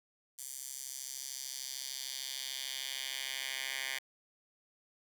10% pulse tone with high-pass filter sweep, 133.2 Hz, C3, 31 cents sharp, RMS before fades -41 dBFS, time 0.38-3.99 s, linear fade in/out 10 ms, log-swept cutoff 7900 to 2100 Hz, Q 1.6, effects none

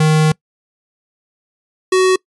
square tone pair in turn, 155.56 / 373.2 Hz, D#3 / F#4, 0 / +15 cents, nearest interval octave + minor third, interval 1515 cents, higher second, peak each -10 dBFS, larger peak neither, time 0-0.32 / 1.92-2.16 s, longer first, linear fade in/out 5 ms, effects noise-tail reverb RT60 0.1 s tail -24 dB re dry + resampled to 24000 Hz

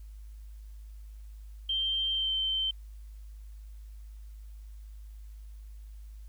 sine tone with pitch glide, 3146 to 3104 Hz, G7 to G7, +6 to -18 cents, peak -27 dBFS, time 1.69-2.71 s, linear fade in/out 5 ms, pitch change -24 cents, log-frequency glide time 2.11-2.33 s, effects added 52 Hz sine -43 dBFS peak until 6.28 s + white hiss -68 dBFS RMS until 6.28 s

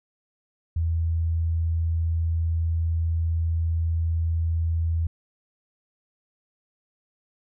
sine tone, 82.41 Hz, E2, in tune, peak -21 dBFS, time 0.76-5.07 s, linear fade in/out 5 ms, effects none

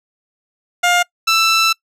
15% pulse tone pair in turn, 707 / 1328.5 Hz, F5 / E6, +21 / +13 cents, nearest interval major seventh, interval 1092 cents, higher second, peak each -5 dBFS, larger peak neither, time 0.83-1.03 / 1.27-1.73 s, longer second, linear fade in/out 10 ms, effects noise-tail reverb RT60 0.1 s tail -24 dB re dry + low-pass 10000 Hz 12 dB/octave

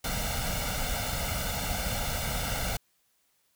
pink noise with comb filter, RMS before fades -31 dBFS, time 0.04-2.77 s, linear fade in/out 5 ms, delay 1.4 ms, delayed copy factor +0.8, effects white hiss -71 dBFS RMS until 3.55 s

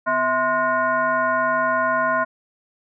sine tone with frequency modulation, 1046.5 Hz, C6, in tune, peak -17 dBFS, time 0.06-2.25 s, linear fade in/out 20 ms, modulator 397 Hz, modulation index 1.3, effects none

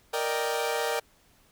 sawtooth chord, Eb major seventh, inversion second, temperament equal, 466.2 / 587.3 / 622.3 / 784 Hz, Bb4 / D5 / Eb5 / G5, 0 / 0 / 0 / 0 cents, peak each -26 / -30 / -31 / -29 dBFS, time 0.13-1 s, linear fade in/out 10 ms, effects pink hiss -62 dBFS RMS until 1.51 s

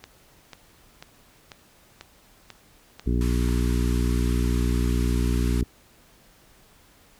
click train, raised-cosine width 0.2 ms, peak -22 dBFS, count 8, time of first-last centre 0.04-3.488 s, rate 2.03 Hz
harmonic tone, 60 Hz, B1, 49 cents flat, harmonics 1 / 2 / 3 / 4 / 5 / 6 / 7, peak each -22 / -28 / -31 / -29 / -32 / -35 / -37 dBFS, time 3.06-5.64 s, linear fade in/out 10 ms
pink band-pass noise, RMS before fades -41 dBFS, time 3.21-5.61 s, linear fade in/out 0 ms, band 900 to 13000 Hz, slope 96 dB/octave
effects pink hiss -56 dBFS RMS until 7.19 s

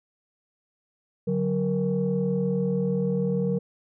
sine tone cluster, 144.7 / 185.1 / 467.8 Hz, D3 / F#3 / A#4, -25 / +1 / +6 cents, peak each -29 / -24 / -26 dBFS, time 1.27-3.59 s, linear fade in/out 10 ms, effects tanh soft clip ceiling -15 dBFS

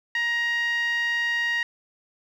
10% pulse tone with band-pass filter, 941 Hz, A#5, 16 cents sharp, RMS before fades -25 dBFS, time 0.15-1.63 s, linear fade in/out 2 ms, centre 2000 Hz, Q 5, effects none

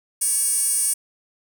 15% pulse tone with high-pass filter, 562 Hz, C#5, 24 cents sharp, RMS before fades -21 dBFS, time 0.21-0.94 s, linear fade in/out 10 ms, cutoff 9000 Hz, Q 3.8, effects none

